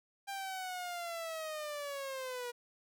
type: linear sweep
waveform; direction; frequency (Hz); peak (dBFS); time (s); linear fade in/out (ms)
sawtooth; down; 796 to 478.8; -35; 0.27-2.52; 20
effects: none